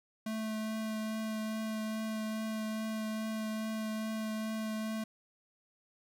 square tone with vibrato, 218.5 Hz, A3, 12 cents flat, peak -35 dBFS, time 0.26-5.04 s, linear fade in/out 5 ms, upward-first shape triangle, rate 2.4 Hz, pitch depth 13 cents each way, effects none

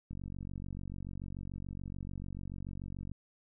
click train, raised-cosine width 5 ms, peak -30 dBFS, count 142, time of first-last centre 0.11-3.116 s, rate 46.9 Hz, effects none

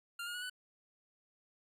25% pulse tone with pitch steps, 1396.9 / 1427.9 / 1459.6 / 1492 Hz, F6 / F6 / F#6 / F#6, 0 / +38 / -24 / +14 cents, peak -36 dBFS, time 0.19-0.498 s, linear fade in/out 5 ms, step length 77 ms, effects resampled to 32000 Hz

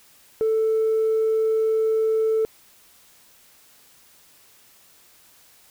triangle tone with tanh clipping, 441.4 Hz, A4, 5 cents sharp, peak -18 dBFS, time 0.41-2.45 s, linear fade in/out 0 ms, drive 5 dB, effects white hiss -54 dBFS RMS until 5.7 s

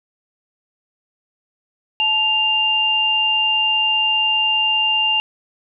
sine tone pair together, 871 / 2795 Hz, A5 / F7, -18 / +1 cents, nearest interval octave + minor sixth, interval 2019 cents, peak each -23 / -15 dBFS, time 2-5.2 s, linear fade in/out 0 ms, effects none

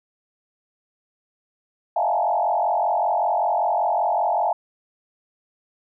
sine tone with frequency modulation, 771 Hz, G5, 29 cents flat, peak -18 dBFS, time 1.96-4.53 s, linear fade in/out 5 ms, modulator 45.2 Hz, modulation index 2.9, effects none

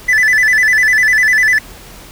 triangle tone with vibrato, 1864.7 Hz, A#6, in tune, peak -6 dBFS, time 0.08-1.59 s, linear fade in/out 10 ms, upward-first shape square, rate 10 Hz, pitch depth 120 cents each way, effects added 40 Hz sine -39 dBFS peak until 2.11 s + pink hiss -36 dBFS RMS until 2.11 s

